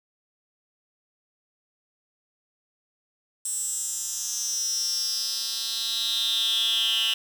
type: tone with high-pass filter sweep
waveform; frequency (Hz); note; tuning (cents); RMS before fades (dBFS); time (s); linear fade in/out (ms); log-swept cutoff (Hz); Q
10% pulse; 225; A3; +39; -27; 3.45-7.14; 5; 8100 to 2900; 7.5
effects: none